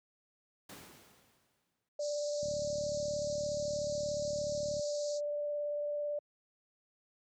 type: noise with exponential decay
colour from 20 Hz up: pink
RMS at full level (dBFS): -48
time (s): 0.69-1.89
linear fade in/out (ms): 5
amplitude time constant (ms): 260
type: tone with vibrato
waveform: sine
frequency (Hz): 587.3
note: D5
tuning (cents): 0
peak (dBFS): -33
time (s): 1.99-6.19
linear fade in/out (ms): 5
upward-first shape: sine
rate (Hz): 18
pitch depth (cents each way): 9
type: band-pass noise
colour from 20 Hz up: white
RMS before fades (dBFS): -47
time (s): 1.99-5.21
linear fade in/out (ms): 50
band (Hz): 4000 to 7400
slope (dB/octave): 96
type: click train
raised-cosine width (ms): 5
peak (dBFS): -32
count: 88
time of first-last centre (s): 2.43-4.794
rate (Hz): 36.8
effects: high-pass 100 Hz 12 dB/octave